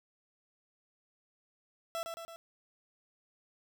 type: tone with echo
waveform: 30% pulse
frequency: 666 Hz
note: E5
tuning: 18 cents sharp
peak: -32 dBFS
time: 1.95-2.03 s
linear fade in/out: 0 ms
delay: 110 ms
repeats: 3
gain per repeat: -4 dB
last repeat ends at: 2.36 s
effects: none